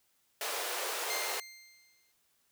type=high-pass noise; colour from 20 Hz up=pink; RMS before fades=-36 dBFS; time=0.41-1.4 s; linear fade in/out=2 ms; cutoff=390 Hz; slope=48 dB/octave
type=tone with exponential decay; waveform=20% pulse; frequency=2100 Hz; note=C7; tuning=6 cents sharp; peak=-28 dBFS; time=1.1-2.12 s; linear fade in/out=2 ms; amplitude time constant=220 ms
effects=white hiss -73 dBFS RMS until 2.51 s